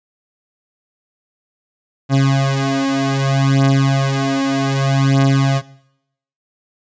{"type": "beating tone pair", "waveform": "30% pulse", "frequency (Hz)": [136, 136.64], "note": ["C#3", "C#3"], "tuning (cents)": [-33, -25], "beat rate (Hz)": 0.64, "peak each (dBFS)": -13, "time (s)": [2.09, 5.62], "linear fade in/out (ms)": 50, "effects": ["noise-tail reverb RT60 0.8 s tail -20 dB re dry", "resampled to 16000 Hz"]}